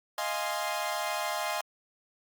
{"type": "chord", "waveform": "sawtooth", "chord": "F minor seventh", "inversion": "third", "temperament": "equal with one note detuned", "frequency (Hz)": [622.3, 696, 830.6, 1046.5], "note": ["Eb5", "F5", "Ab5", "C6"], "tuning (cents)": [0, -6, 0, 0], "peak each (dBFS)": -32, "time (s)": [0.18, 1.61], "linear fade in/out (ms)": 2, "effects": ["Opus 48 kbps"]}